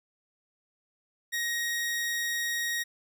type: tone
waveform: sawtooth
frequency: 1881 Hz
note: A#6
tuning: 15 cents sharp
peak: -25 dBFS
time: 1.32-2.84 s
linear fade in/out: 20 ms
effects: none